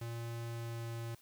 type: tone with pitch glide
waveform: square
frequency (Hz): 116.54 to 115.8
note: A#2 to A#2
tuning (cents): 0 to -11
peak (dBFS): -40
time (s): 0.01-1.15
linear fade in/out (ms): 5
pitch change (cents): -11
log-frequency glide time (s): 0.48-0.86
effects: white hiss -65 dBFS RMS until 1.21 s